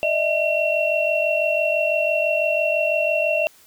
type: tone cluster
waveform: sine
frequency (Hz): 605 / 651 / 2728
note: D#5 / E5 / F7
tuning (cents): -49 / -22 / -41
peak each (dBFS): -22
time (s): 0.03-3.47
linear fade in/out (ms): 0
effects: white hiss -52 dBFS RMS until 3.66 s